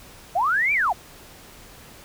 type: linear two-way sweep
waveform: sine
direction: up then down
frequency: 637 to 2400 to 637 Hz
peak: -18 dBFS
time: 0.35-0.93 s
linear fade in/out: 10 ms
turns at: 0.73 s
effects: pink hiss -46 dBFS RMS until 2.04 s